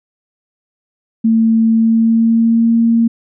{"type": "tone with pitch glide", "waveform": "sine", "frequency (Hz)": [225.1, 230.2], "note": ["A3", "A#3"], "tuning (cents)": [40, -22], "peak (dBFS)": -8, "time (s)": [1.24, 3.08], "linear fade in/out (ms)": 10, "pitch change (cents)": 38, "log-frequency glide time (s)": [1.75, 2.75], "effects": []}